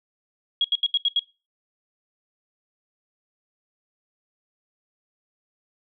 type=tone bursts; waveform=sine; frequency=3301 Hz; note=G#7; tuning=11 cents flat; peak=-17 dBFS; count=6; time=0.61-1.194 s; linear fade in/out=2 ms; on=34 ms; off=76 ms; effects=noise-tail reverb RT60 0.3 s tail -22 dB re dry

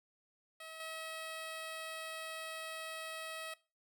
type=tone with level steps; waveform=10% pulse; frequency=642 Hz; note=E5; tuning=46 cents flat; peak=-39 / -34 dBFS; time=0.6-3.54 s; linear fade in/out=5 ms; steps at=0.8 s; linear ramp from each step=2 ms; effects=noise-tail reverb RT60 0.3 s tail -19 dB re dry

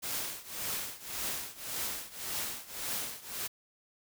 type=noise with tremolo; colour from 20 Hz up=white; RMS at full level=-34 dBFS; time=0.02-3.48 s; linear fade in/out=20 ms; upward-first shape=triangle; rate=1.8 Hz; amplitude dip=90%; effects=none

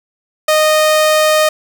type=tone; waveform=sawtooth; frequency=618 Hz; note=D#5; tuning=12 cents flat; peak=-5 dBFS; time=0.48-1.49 s; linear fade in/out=5 ms; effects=none

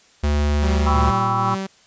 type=tone; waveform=square; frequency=73.42 Hz; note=D2; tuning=in tune; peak=-17 dBFS; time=0.23-1.11 s; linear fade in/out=10 ms
type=tone with tremolo; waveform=sawtooth; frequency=192.9 Hz; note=G3; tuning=28 cents flat; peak=-19 dBFS; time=0.62-1.67 s; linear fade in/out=10 ms; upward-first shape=triangle; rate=2.4 Hz; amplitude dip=55%
type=chord; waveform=sine; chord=C# half-diminished seventh; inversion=second; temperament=equal with one note detuned; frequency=784 / 987.8 / 1127.5 / 1318.5 Hz; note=G5 / B5 / C#6 / E6; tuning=0 / 0 / +29 / 0 cents; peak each=-24 dBFS; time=0.86-1.55 s; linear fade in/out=10 ms
type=harmonic tone; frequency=115.5 Hz; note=A#2; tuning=16 cents flat; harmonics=1 / 2 / 3; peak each=-24 / -38 / -36 dBFS; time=0.93-1.56 s; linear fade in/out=20 ms
effects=white hiss -53 dBFS RMS until 1.86 s + resampled to 16000 Hz

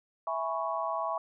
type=chord; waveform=sine; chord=C# minor seventh; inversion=first; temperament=equal; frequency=659.3 / 830.6 / 987.8 / 1108.7 Hz; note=E5 / G#5 / B5 / C#6; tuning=0 / 0 / 0 / 0 cents; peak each=-34 / -37 / -36 / -34 dBFS; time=0.27-1.18 s; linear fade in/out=2 ms; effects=none

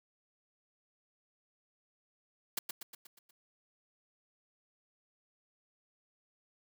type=noise with echo; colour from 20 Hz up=white; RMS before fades=-34 dBFS; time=2.57-2.59 s; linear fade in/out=5 ms; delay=120 ms; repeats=6; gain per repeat=-5 dB; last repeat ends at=3.31 s; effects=none

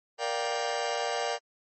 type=chord; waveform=sawtooth; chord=G minor seventh; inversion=first; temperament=just; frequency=470.4 / 588 / 705.6 / 784 Hz; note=Bb4 / D5 / F5 / G5; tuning=+16 / +2 / +18 / 0 cents; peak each=-30 dBFS; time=0.18-1.39 s; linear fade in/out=50 ms; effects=MP3 32 kbps

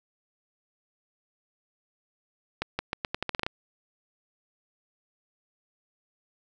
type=accelerating click train; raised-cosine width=0.3 ms; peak=-12 dBFS; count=11; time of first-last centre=2.62-3.465 s; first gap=170 ms; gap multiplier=0.83; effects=none

